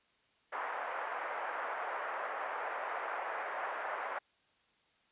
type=band-pass noise; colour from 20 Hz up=pink; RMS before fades=-39 dBFS; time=0.52-4.19 s; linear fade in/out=10 ms; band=600 to 1800 Hz; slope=24 dB/octave; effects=white hiss -71 dBFS RMS until 5.11 s + resampled to 8000 Hz